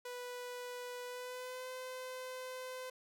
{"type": "tone with pitch glide", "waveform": "sawtooth", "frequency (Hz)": [493, 511.6], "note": ["B4", "C5"], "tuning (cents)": [-3, -39], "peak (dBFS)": -39, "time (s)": [0.05, 2.9], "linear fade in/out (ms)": 5, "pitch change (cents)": 64, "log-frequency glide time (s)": [1.05, 1.69], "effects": []}